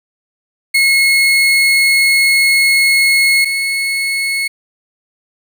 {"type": "tone pair in turn", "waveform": "35% pulse", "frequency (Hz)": [2173, 2187], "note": ["C#7", "C#7"], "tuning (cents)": [-35, -24], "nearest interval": "unison", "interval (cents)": 11, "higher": "second", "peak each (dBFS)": [-7, -13], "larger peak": "first", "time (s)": [[0.74, 3.45], [3.45, 4.48]], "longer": "first", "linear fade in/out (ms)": 10, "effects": ["8-bit"]}